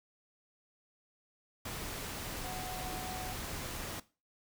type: tone in noise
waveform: sine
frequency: 740 Hz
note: F#5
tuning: in tune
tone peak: -42 dBFS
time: 2.44-3.33 s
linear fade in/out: 5 ms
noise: pink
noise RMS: -41 dBFS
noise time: 1.65-4 s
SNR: -4 dB
effects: noise-tail reverb RT60 0.3 s tail -17 dB re dry